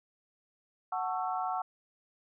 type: chord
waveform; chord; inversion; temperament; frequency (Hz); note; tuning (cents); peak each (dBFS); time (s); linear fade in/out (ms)
sine; F# minor seventh; none; just; 740 / 888 / 1110 / 1332; F#5 / A5 / C#6 / E6; 0 / +16 / +2 / +18; -33 / -38 / -38 / -38; 0.92-1.62; 5
effects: none